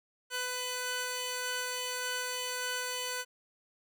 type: tone pair together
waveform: 10% pulse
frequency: 499.4 / 1496.5 Hz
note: B4 / F#6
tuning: +19 / +19 cents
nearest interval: octave + perfect fifth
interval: 1900 cents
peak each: -28 dBFS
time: 0.3-3.25 s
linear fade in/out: 50 ms
effects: none